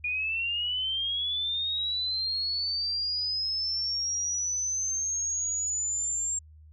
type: linear sweep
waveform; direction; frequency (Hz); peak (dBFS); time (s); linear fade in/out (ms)
sine; up; 2431 to 7459; -27; 0.04-6.39; 5
effects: added 77 Hz sine -49 dBFS peak until 6.72 s